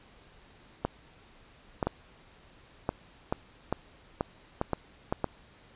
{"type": "clicks", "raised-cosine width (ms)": 1, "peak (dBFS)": -13, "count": 11, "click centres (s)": [0.85, 1.828, 1.87, 2.891, 3.325, 3.726, 4.209, 4.614, 4.733, 5.125, 5.243], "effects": ["pink hiss -57 dBFS RMS until 5.75 s", "resampled to 8000 Hz"]}